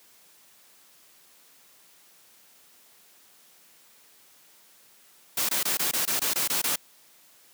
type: noise bursts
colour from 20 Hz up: white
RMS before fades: -26 dBFS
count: 10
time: 5.37-6.759 s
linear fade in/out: 5 ms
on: 120 ms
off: 21 ms
effects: white hiss -57 dBFS RMS until 7.53 s + high-pass 150 Hz 12 dB/octave